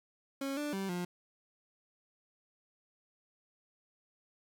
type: tone with pitch steps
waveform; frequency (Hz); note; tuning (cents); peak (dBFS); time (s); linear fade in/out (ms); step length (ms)
30% pulse; 273.7 / 294.5 / 194 / 177.3; C#4 / D4 / G3 / F3; -22 / +5 / -18 / +26; -32; 0.41-1.05; 5; 160
effects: 11-bit